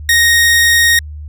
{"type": "tone", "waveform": "sawtooth", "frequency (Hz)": 1864.7, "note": "A#6", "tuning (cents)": 0, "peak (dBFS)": -4, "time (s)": [0.09, 0.99], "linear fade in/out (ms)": 2, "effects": ["added 75 Hz sine -25 dBFS peak until 1.28 s"]}